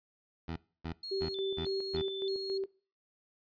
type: tone bursts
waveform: 15% pulse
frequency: 82.41 Hz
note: E2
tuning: in tune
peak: -30 dBFS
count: 5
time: 0.48-2.02 s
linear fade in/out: 5 ms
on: 84 ms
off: 280 ms
type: tone with vibrato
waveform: sine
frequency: 3894 Hz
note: B7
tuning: 25 cents flat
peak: -39 dBFS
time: 1.03-2.58 s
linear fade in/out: 5 ms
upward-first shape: square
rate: 1.6 Hz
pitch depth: 170 cents each way
type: tone with tremolo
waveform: sine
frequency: 387.6 Hz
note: G4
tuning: 20 cents flat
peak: -31 dBFS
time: 1.11-2.66 s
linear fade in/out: 10 ms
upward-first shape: square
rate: 3.6 Hz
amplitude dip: 50%
effects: noise-tail reverb RT60 0.4 s tail -22 dB re dry + resampled to 11025 Hz